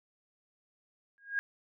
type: tone with exponential growth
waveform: sine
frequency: 1632 Hz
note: G#6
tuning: 31 cents flat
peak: -25 dBFS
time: 1.18-1.39 s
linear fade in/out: 0 ms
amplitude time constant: 44 ms
effects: none